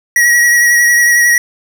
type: tone with vibrato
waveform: square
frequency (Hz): 1912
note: A#6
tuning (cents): +43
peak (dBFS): -7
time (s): 0.16-1.38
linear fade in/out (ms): 2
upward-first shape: sine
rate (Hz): 11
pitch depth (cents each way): 24
effects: none